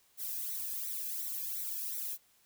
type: noise with flanger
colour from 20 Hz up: violet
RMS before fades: -38 dBFS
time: 0.17-2.18 s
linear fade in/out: 50 ms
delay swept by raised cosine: 0.5 to 1.23 ms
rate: 2.8 Hz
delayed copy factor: +0.85
effects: white hiss -68 dBFS RMS until 2.45 s